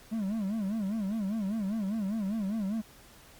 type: tone with vibrato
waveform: triangle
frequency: 207.7 Hz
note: G#3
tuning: in tune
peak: -27 dBFS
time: 0.11-2.82 s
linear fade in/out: 20 ms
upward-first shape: sine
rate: 5 Hz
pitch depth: 160 cents each way
effects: pink hiss -55 dBFS RMS until 3.39 s + Opus 48 kbps